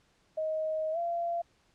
sine tone with pitch glide, 628 to 684.8 Hz, D#5 to F5, +16 to -34 cents, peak -29 dBFS, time 0.37-1.42 s, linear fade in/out 10 ms, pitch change +150 cents, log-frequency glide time 0.92-0.98 s, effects pink hiss -68 dBFS RMS until 1.74 s + low-pass 7000 Hz 12 dB/octave

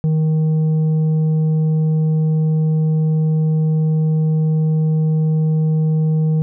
sine tone with tanh clipping, 156.9 Hz, D#3, 15 cents sharp, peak -14 dBFS, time 0.04-6.42 s, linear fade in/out 0 ms, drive 5 dB, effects none

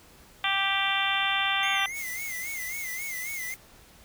harmonic tone, 392 Hz, G4, in tune, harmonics 2 / 3 / 4 / 5 / 6 / 7 / 8 / 9, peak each -32 / -32 / -32 / -32 / -32 / -32 / -32 / -32 dBFS, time 0.44-1.86 s, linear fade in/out 2 ms
square tone with vibrato, 2093 Hz, C7, in tune, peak -34 dBFS, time 1.63-3.54 s, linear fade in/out 0 ms, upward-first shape sine, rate 3.7 Hz, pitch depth 100 cents each way
blue noise, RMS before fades -39 dBFS, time 1.93-3.57 s, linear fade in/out 50 ms
effects pink hiss -54 dBFS RMS until 4.04 s

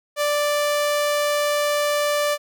sawtooth tone, 587.3 Hz, D5, in tune, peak -15 dBFS, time 0.16-2.38 s, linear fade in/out 50 ms, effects none

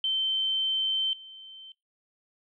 sine tone with level steps, 3099 Hz, G7, 21 cents flat, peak -24 / -43 dBFS, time 0.04-1.72 s, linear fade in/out 2 ms, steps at 1.13 s, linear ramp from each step 2 ms, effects noise-tail reverb RT60 0.2 s tail -22 dB re dry

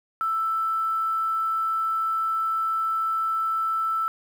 sine tone with quantisation, 1323 Hz, E6, 6 cents sharp, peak -22 dBFS, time 0.21-4.08 s, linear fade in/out 0 ms, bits 8, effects none

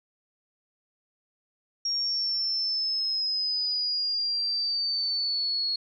sine exponential sweep, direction down, 5588 to 4322 Hz, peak -25 dBFS, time 1.85-5.76 s, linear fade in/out 5 ms, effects none

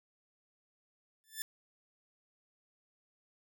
5% pulse tone with exponential growth, 1760 Hz, A6, in tune, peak -23 dBFS, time 1.24-1.42 s, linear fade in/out 0 ms, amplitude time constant 37 ms, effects none

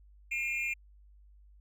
triangle tone with amplitude modulation, 2404 Hz, D7, 40 cents sharp, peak -25 dBFS, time 0.31-0.74 s, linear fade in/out 10 ms, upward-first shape sine, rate 265 Hz, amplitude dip 95%, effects added 50 Hz sine -55 dBFS peak until 1.6 s

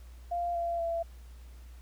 sine tone with pitch steps, 695 / 683.5 / 672.1 Hz, F5 / F5 / E5, -9 / -37 / +33 cents, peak -29 dBFS, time 0.31-1.03 s, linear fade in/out 10 ms, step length 240 ms, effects added 60 Hz sine -46 dBFS peak until 1.81 s + pink hiss -62 dBFS RMS until 1.81 s

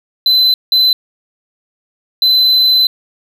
triangle tone bursts at uneven times, 4037 Hz, B7, 37 cents sharp, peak -6 dBFS, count 3, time 0.26-0.54 / 0.72-0.93 / 2.22-2.87 s, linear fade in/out 2 ms, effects none

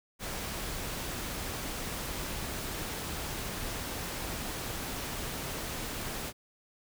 pink noise, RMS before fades -37 dBFS, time 0.19-6.33 s, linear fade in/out 50 ms, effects none

